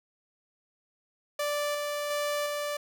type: tone with tremolo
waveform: sawtooth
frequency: 586 Hz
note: D5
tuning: 4 cents flat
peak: -24 dBFS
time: 1.39-2.77 s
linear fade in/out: 5 ms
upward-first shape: square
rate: 1.4 Hz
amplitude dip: 25%
effects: none